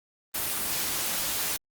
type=noise; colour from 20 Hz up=white; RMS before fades=-29 dBFS; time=0.34-1.57 s; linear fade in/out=10 ms; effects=Opus 32 kbps